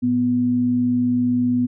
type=tone pair together; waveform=sine; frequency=111.55 / 246.9 Hz; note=A2 / B3; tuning=+24 / 0 cents; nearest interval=octave + major second; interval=1376 cents; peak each=-28 / -16 dBFS; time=0.02-1.67 s; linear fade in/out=20 ms; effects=none